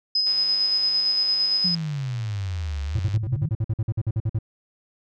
sine tone with tremolo, 5050 Hz, D#8, 25 cents sharp, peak -18 dBFS, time 0.15-1.75 s, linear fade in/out 5 ms, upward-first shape square, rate 8.8 Hz, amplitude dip 25%
click train, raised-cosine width 0.2 ms, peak -24 dBFS, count 293, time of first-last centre 0.27-3.161 s, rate 101 Hz
sine exponential two-way sweep, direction down then up, 185 to 69.3 to 161.1 Hz, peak -25 dBFS, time 1.64-3.49 s, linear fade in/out 10 ms, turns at 2.83 s
triangle tone bursts, 110 Hz, A2, in tune, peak -18 dBFS, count 16, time 2.95-4.388 s, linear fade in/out 5 ms, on 43 ms, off 50 ms
effects none

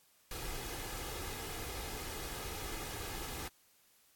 pink noise with comb filter, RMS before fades -42 dBFS, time 0.31-3.48 s, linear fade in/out 2 ms, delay 2.4 ms, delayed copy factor +0.5, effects white hiss -68 dBFS RMS until 4.15 s + AAC 64 kbps

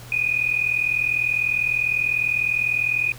sine tone pair together, 2449 / 2489 Hz, D#7 / D#7, -28 / 0 cents, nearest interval unison, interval 28 cents, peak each -22 dBFS, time 0.12-3.12 s, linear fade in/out 2 ms, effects added 120 Hz sine -40 dBFS peak until 3.18 s + pink hiss -43 dBFS RMS until 3.18 s

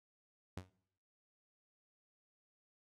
sawtooth tone with exponential decay, 92.5 Hz, F#2, in tune, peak -36 dBFS, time 0.57-0.7 s, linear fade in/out 5 ms, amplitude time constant 28 ms, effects noise-tail reverb RT60 0.7 s tail -22 dB re dry + low-pass 10000 Hz 12 dB/octave

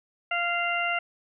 harmonic tone, 694 Hz, F5, 11 cents flat, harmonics 1 / 2 / 3 / 4, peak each -30 / -30 / -30 / -30 dBFS, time 0.31-0.99 s, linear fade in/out 5 ms, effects none

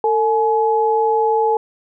sine tone pair together, 449.3 / 848.2 Hz, A4 / G#5, +36 / +36 cents, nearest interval major seventh, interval 1100 cents, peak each -16 dBFS, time 0.04-1.57 s, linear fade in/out 2 ms, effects none

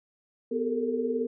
sine tone cluster, 247.8 / 401.3 / 438.1 / 456.5 Hz, B3 / G4 / A4 / A#4, +6 / +41 / -7 / -36 cents, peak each -31 / -35 / -33 / -29 dBFS, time 0.51-1.27 s, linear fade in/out 10 ms, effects none

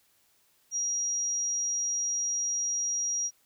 sine tone, 5720 Hz, F8, 41 cents sharp, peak -27 dBFS, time 0.71-3.31 s, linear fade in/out 50 ms, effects white hiss -67 dBFS RMS until 3.45 s

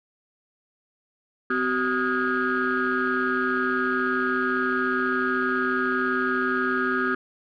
sine tone cluster, 255.2 / 380.3 / 1248 / 1436 / 1638 Hz, C4 / F#4 / D#6 / F6 / G#6, -43 / +48 / +5 / +48 / -24 cents, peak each -27 dBFS, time 1.5-7.15 s, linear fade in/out 5 ms, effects tanh soft clip ceiling -15 dBFS

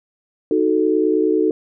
sine chord, D# diminished, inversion none, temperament equal, 311.1 / 370 / 440 Hz, D#4 / F#4 / A4, 0 / 0 / 0 cents, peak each -18 / -19 / -18 dBFS, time 0.51-1.51 s, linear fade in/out 2 ms, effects none

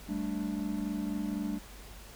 triangle chord, G suspended second, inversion none, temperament equal, 196 / 220 / 293.7 Hz, G3 / A3 / D4, 0 / 0 / 0 cents, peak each -34 dBFS, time 0.08-1.59 s, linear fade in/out 20 ms, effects added 50 Hz sine -49 dBFS peak until 2.15 s + pink hiss -51 dBFS RMS until 2.15 s

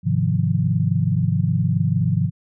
sine chord, F minor seventh, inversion first, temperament equal, 103.83 / 130.81 / 155.56 / 174.61 Hz, Ab2 / C3 / Eb3 / F3, 0 / 0 / 0 / 0 cents, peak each -22 dBFS, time 0.03-2.31 s, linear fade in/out 50 ms, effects none

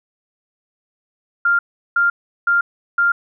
sine tone bursts, 1396.9 Hz, F6, in tune, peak -12 dBFS, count 4, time 1.45-3.12 s, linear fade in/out 5 ms, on 140 ms, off 370 ms, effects none

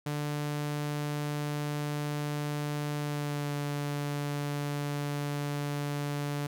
sawtooth tone with pitch glide, 147.4 to 144.87 Hz, D3 to D3, +7 to -23 cents, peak -27 dBFS, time 0.06-6.47 s, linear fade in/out 5 ms, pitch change -30 cents, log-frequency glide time 2.98-3.54 s, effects none

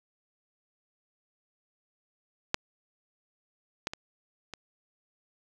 clicks, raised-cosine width 0.2 ms, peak -7 / -13 / -19 / -22 dBFS, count 4, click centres 2.544 / 3.871 / 3.935 / 4.537 s, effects none

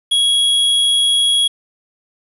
square tone, 3322 Hz, G#7, in tune, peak -12 dBFS, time 0.11-1.48 s, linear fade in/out 10 ms, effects resampled to 24000 Hz + 7-bit

